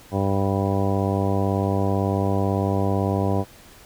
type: harmonic tone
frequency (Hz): 98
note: G2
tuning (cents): 0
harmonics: 1 / 2 / 3 / 4 / 5 / 6 / 7 / 8 / 10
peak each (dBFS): -23 / -26 / -28 / -29 / -30 / -31 / -31 / -32 / -33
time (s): 0.11-3.45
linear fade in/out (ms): 50
effects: pink hiss -48 dBFS RMS until 3.85 s